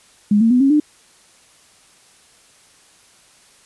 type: tone with pitch steps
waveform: sine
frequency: 207 / 227 / 249 / 273.1 / 299.6 Hz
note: G#3 / A#3 / B3 / C#4 / D4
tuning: -5 / -46 / +14 / -26 / +35 cents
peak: -10 dBFS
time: 0.31-0.8 s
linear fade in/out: 5 ms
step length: 98 ms
effects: white hiss -51 dBFS RMS until 3.65 s + resampled to 24000 Hz